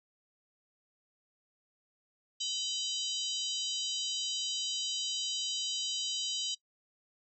harmonic tone with a mistuned harmonic, 959 Hz, A#5, 49 cents sharp, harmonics 3 / 4 / 5 / 6 / 7 / 8, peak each -36 / -38 / -40 / -42 / -43 / -44 dBFS, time 2.4-6.55 s, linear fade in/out 10 ms, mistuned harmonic 3, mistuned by +100 cents, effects noise-tail reverb RT60 0.1 s tail -21 dB re dry

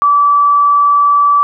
sine tone, 1155 Hz, D6, 29 cents flat, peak -6 dBFS, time 0.02-1.43 s, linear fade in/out 0 ms, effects none

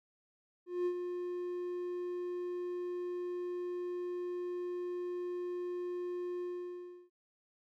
triangle tone with ADSR envelope, 355.7 Hz, F4, 32 cents sharp, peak -27 dBFS, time 0.66-7.1 s, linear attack 200 ms, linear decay 72 ms, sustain -7 dB, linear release 680 ms, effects none

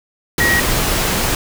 sine tone in noise, 1900 Hz, A#6, 33 cents sharp, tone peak -13 dBFS, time 0.4-0.6 s, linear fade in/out 2 ms, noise pink, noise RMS -17 dBFS, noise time 0.38-1.35 s, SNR +1 dB, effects none

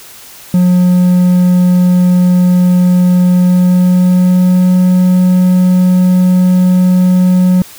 triangle tone with pitch glide, 180 to 182.41 Hz, F#3 to F#3, -47 to -24 cents, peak -3 dBFS, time 0.54-7.62 s, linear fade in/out 2 ms, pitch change +23 cents, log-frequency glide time 3.3-4.72 s, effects white hiss -34 dBFS RMS until 7.78 s

